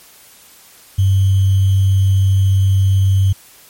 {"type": "tone with sample-and-hold", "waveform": "sine", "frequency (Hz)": 96.5, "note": "G2", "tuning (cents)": -27, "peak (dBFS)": -9, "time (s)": [0.98, 3.33], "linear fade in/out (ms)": 10, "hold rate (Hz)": 3150, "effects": ["white hiss -44 dBFS RMS until 3.69 s", "MP3 64 kbps"]}